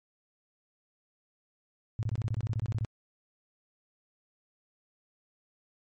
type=tone bursts; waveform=sine; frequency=110 Hz; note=A2; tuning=in tune; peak=-27 dBFS; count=14; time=1.99-2.848 s; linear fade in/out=0 ms; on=39 ms; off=24 ms; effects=MP3 32 kbps